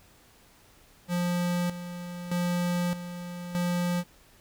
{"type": "tone with tremolo", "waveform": "square", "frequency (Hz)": 176, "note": "F3", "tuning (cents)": 14, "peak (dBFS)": -26, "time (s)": [1.08, 4.04], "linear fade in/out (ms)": 50, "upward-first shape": "square", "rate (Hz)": 0.81, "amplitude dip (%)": 70, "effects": ["pink hiss -58 dBFS RMS until 4.4 s"]}